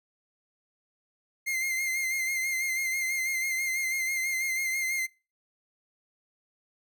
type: tone with vibrato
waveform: 45% pulse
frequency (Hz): 2101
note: C7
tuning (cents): +7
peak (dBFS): -27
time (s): 1.46-5.07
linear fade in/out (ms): 20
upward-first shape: sine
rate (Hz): 6.1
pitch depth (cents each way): 37
effects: noise-tail reverb RT60 0.3 s tail -23 dB re dry